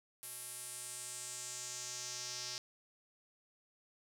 square tone with band-pass filter sweep, 123.47 Hz, B2, in tune, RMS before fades -45 dBFS, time 0.23-2.58 s, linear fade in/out 0 ms, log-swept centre 11000 to 5300 Hz, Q 3.1, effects none

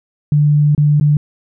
sine tone with dropouts, 147.9 Hz, D3, 13 cents sharp, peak -8 dBFS, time 0.32-1.17 s, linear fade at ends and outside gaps 2 ms, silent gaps 0.749-0.778 / 0.999-1.01 s, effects none

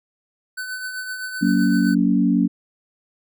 square tone with tremolo, 1509 Hz, F#6, 34 cents sharp, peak -26 dBFS, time 0.57-1.95 s, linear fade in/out 10 ms, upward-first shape triangle, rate 7.8 Hz, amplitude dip 50%
sine chord, F# major, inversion none, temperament equal with one note detuned, 185 / 233.1 / 283 Hz, F#3 / A#3 / C#4, 0 / 0 / +36 cents, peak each -19 dBFS, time 1.41-2.48 s, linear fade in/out 20 ms
effects none

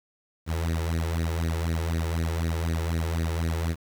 sawtooth tone with flanger, 82.41 Hz, E2, in tune, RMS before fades -27 dBFS, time 0.46-3.76 s, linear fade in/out 50 ms, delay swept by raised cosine 0.46 to 2.36 ms, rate 4 Hz, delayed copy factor +0.85, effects 8-bit

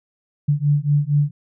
sine beating tone pair, 143.7 / 148 Hz, D3 / D3, -37 / +14 cents, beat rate 4.3 Hz, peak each -18 dBFS, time 0.48-1.31 s, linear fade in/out 10 ms, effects none

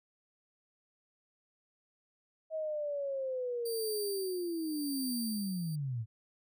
sine linear sweep, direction down, 641 to 105.8 Hz, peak -33 dBFS, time 2.5-6.06 s, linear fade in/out 50 ms
15% pulse tone with tremolo, 4665 Hz, D8, 12 cents flat, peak -31 dBFS, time 3.65-5.76 s, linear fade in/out 10 ms, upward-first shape sine, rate 0.86 Hz, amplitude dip 75%
effects none

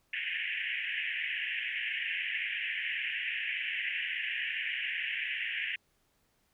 pink band-pass noise, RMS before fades -35 dBFS, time 0.13-5.76 s, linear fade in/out 5 ms, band 1700 to 3000 Hz, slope 96 dB/octave, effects pink hiss -73 dBFS RMS until 6.53 s

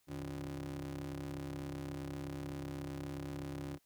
30% pulse ring-modulated tone, 67.8 Hz, C#2, 38 cents flat, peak -35 dBFS, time 0.07-3.79 s, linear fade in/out 50 ms, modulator 219 Hz, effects white hiss -75 dBFS RMS until 3.85 s

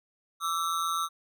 square ring-modulated tone, 1244.5 Hz, D#6, in tune, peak -25 dBFS, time 0.4-1.09 s, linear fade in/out 50 ms, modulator 83.7 Hz, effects none

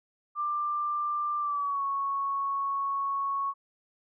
sine tone with pitch glide, 1186 to 1106.6 Hz, D6 to C#6, +17 to -3 cents, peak -27 dBFS, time 0.35-3.54 s, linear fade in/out 50 ms, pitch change -120 cents, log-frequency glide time 1.39-1.83 s, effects none

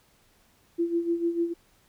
sine tone with tremolo, 339.4 Hz, F4, 49 cents flat, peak -21 dBFS, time 0.78-1.54 s, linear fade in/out 20 ms, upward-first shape sine, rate 6.7 Hz, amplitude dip 70%, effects pink hiss -63 dBFS RMS until 1.88 s

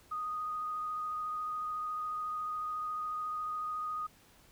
sine tone with vibrato, 1241 Hz, D#6, 5 cents flat, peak -34 dBFS, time 0.11-4.07 s, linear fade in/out 10 ms, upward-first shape sine, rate 14 Hz, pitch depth 12 cents each way, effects pink hiss -62 dBFS RMS until 4.51 s

